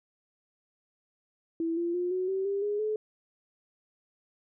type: tone with pitch steps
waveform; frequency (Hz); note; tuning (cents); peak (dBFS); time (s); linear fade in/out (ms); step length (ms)
sine; 329.9 / 342.5 / 355.6 / 369.2 / 383.4 / 398 / 413.3 / 429.1; E4 / F4 / F4 / F#4 / G4 / G4 / G#4 / A4; +1 / -34 / +31 / -4 / -38 / +26 / -8 / -43; -27; 1.6-2.96; 2; 170
effects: none